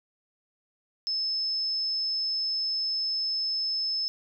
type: tone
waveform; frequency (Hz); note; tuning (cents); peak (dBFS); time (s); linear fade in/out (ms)
sine; 5230; E8; -15; -26; 1.07-4.08; 0
effects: none